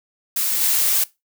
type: noise with level steps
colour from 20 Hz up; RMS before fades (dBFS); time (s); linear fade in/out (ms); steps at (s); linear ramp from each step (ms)
blue; -21 / -18; 0.36-1.04; 5; 0.61; 5
effects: noise-tail reverb RT60 0.2 s tail -19 dB re dry